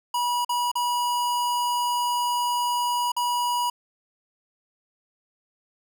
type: tone with dropouts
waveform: square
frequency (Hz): 970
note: B5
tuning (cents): -31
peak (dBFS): -23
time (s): 0.14-3.7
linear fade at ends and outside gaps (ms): 5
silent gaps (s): 0.448-0.492 / 0.716-0.754 / 3.119-3.165
effects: none

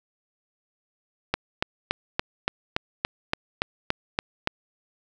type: click train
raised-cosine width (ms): 0.3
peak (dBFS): -6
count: 12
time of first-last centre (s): 1.34-4.474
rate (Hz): 3.51
effects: none

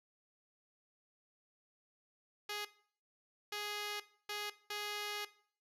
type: tone bursts at uneven times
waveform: 5% pulse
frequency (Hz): 415.3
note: G#4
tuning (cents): 0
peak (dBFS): -28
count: 4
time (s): 2.49-2.65 / 3.52-4 / 4.29-4.5 / 4.7-5.25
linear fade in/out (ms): 5
effects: noise-tail reverb RT60 0.5 s tail -17 dB re dry + low-pass 12000 Hz 12 dB/octave

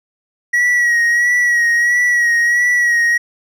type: tone with vibrato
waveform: triangle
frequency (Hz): 1915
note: A#6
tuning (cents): +46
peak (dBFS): -9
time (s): 0.53-3.18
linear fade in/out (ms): 10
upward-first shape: sine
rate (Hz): 1.5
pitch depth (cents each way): 37
effects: none

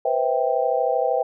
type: chord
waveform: sine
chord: C major seventh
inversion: third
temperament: just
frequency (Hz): 490.5 / 523.3 / 654.1 / 784.9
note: B4 / C5 / E5 / G5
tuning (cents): -12 / 0 / -14 / +2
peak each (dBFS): -24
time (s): 0.05-1.23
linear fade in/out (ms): 5
effects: none

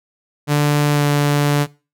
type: tone with pitch glide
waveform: sawtooth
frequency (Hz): 146.83 to 145.23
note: D3 to D3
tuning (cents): 0 to -19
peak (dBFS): -9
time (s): 0.47-1.67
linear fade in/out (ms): 50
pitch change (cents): -19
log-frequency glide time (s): 0.92-1.04
effects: noise-tail reverb RT60 0.3 s tail -20 dB re dry

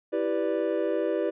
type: chord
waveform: triangle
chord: E minor seventh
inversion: none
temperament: equal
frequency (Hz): 329.6 / 392 / 493.9 / 587.3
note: E4 / G4 / B4 / D5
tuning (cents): 0 / 0 / 0 / 0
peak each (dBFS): -28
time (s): 0.12-1.31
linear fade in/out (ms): 20
effects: resampled to 8000 Hz

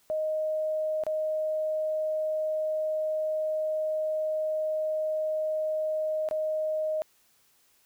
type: tone with dropouts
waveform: sine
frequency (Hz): 622.3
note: D#5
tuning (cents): 0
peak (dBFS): -26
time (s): 0.1-7.02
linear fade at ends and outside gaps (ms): 0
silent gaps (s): 1.037-1.066 / 6.288-6.311
effects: white hiss -65 dBFS RMS until 7.85 s

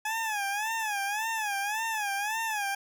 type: tone with vibrato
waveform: 20% pulse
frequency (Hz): 847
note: G#5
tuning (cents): +34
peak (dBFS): -24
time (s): 0.05-2.75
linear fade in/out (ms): 5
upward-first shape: sine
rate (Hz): 1.8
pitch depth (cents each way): 120
effects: none

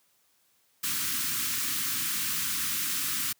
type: band-stop noise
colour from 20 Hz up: white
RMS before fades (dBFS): -30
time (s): 0.83-3.33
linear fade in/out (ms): 10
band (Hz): 330 to 1100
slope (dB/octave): 48
effects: white hiss -68 dBFS RMS until 3.39 s + high-pass 80 Hz 12 dB/octave

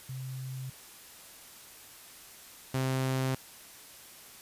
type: tone pair in turn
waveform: sine / sawtooth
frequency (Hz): 130.81 / 131.38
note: C3 / C3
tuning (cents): 0 / +7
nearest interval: unison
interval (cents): 7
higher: second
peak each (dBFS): -36 / -24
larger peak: second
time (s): 0.09-0.7 / 2.74-3.35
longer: neither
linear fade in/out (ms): 5
effects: white hiss -51 dBFS RMS until 4.41 s + resampled to 32000 Hz

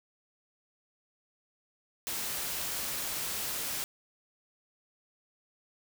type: noise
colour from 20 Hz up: white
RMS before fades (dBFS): -35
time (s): 2.07-3.84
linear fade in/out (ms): 0
effects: none

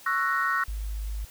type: chord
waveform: sine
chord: F# dominant seventh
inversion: second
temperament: equal with one note detuned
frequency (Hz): 1108.7 / 1333.8 / 1480 / 1864.7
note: C#6 / E6 / F#6 / A#6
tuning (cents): 0 / +20 / 0 / 0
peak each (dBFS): -28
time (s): 0.06-0.64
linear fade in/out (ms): 5
type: tone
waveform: sine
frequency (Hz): 52.2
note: G#1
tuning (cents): +10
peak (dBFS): -29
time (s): 0.68-1.25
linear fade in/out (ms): 5
effects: tanh soft clip ceiling -15 dBFS + white hiss -50 dBFS RMS until 1.3 s

